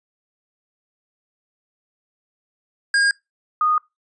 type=tone pair in turn; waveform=square / sine; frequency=1622 / 1234.2 Hz; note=G#6 / D#6; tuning=-41 / -14 cents; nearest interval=perfect fourth; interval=473 cents; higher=first; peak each=-15 dBFS; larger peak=neither; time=2.94-3.11 / 3.61-3.78 s; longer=neither; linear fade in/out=2 ms; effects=noise-tail reverb RT60 0.2 s tail -24 dB re dry + resampled to 22050 Hz